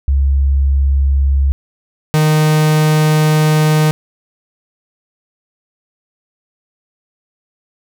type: tone pair in turn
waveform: sine / 45% pulse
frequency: 68.7 / 154.23 Hz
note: C#2 / D#3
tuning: -15 / -15 cents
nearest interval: octave + major second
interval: 1400 cents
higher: second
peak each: -9 dBFS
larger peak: neither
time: 0.08-1.52 / 2.14-3.91 s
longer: second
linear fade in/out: 0 ms
effects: none